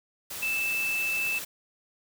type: tone in noise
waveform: sine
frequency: 2637 Hz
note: E7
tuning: in tune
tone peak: -26 dBFS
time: 0.42-1.39 s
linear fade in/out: 10 ms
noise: white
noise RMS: -37 dBFS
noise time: 0.3-1.45 s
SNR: +8 dB
effects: none